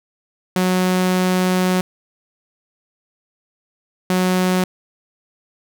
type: tone pair in turn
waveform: sawtooth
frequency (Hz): 183.7 / 183.7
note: F#3 / F#3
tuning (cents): -12 / -12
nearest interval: unison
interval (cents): 0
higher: neither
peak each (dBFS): -11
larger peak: neither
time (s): 0.56-1.81 / 4.1-4.64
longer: first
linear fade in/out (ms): 2
effects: none